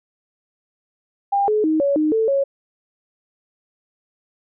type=tone with pitch steps; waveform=sine; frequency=800 / 426.3 / 313.7 / 562 / 307.3 / 444.4 / 552 Hz; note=G5 / G#4 / D#4 / C#5 / D#4 / A4 / C#5; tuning=+35 / +45 / +14 / +24 / -21 / +17 / -7 cents; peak=-15 dBFS; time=1.32-2.44 s; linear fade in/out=10 ms; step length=160 ms; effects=none